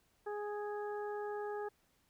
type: harmonic tone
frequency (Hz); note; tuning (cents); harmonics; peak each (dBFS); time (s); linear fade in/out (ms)
415.3; G#4; 0; 1 / 2 / 3 / 4; -39 / -44 / -51 / -51; 0.26-1.69; 10
effects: pink hiss -74 dBFS RMS until 2.09 s